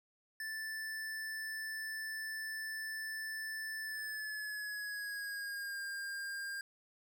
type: tone with pitch glide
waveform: square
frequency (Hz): 1760 to 1604.6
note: A6 to G6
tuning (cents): 0 to +40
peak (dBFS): -40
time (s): 0.4-6.61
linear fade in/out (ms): 2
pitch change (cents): -160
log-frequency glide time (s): 3.81-5.8
effects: none